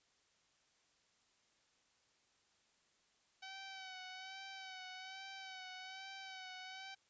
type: tone with vibrato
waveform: 10% pulse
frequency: 759 Hz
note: F#5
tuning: 44 cents sharp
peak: -40 dBFS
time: 3.42-6.95 s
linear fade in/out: 10 ms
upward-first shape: sine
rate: 1.2 Hz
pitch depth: 39 cents each way
effects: white hiss -75 dBFS RMS until 7.09 s + resampled to 16000 Hz